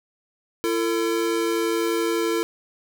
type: tone pair together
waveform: square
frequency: 337.9 / 449.6 Hz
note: E4 / A4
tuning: +43 / +37 cents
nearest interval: perfect fourth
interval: 494 cents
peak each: -24 / -25 dBFS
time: 0.64-2.43 s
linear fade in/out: 0 ms
effects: none